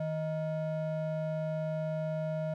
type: ring-modulated tone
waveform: triangle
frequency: 392 Hz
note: G4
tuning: in tune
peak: -26 dBFS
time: 0-2.54 s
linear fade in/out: 5 ms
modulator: 234 Hz
effects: none